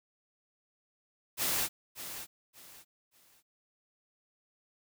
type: noise with echo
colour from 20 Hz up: white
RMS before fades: -31 dBFS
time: 1.37-1.69 s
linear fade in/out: 50 ms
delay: 580 ms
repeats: 3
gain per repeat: -11 dB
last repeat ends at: 3.43 s
effects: none